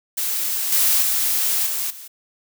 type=noise with level steps; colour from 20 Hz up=blue; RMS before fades=-23 / -17 / -20 / -24 / -38 dBFS; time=0.17-2.08 s; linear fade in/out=10 ms; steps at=0.72 / 1.02 / 1.66 / 1.9 s; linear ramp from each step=5 ms; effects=none